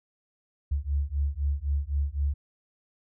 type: beating tone pair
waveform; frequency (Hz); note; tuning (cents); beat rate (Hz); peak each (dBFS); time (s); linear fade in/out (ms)
sine; 69.3 / 73.2; C#2 / D2; 0 / -5; 3.9; -28; 0.71-2.34; 10
effects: none